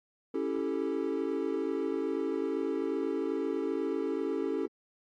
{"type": "chord", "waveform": "triangle", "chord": "A dominant seventh", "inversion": "first", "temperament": "equal", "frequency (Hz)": [277.2, 329.6, 392, 440], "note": ["C#4", "E4", "G4", "A4"], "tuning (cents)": [0, 0, 0, 0], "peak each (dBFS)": -33, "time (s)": [0.34, 4.66], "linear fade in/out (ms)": 5, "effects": ["AAC 32 kbps"]}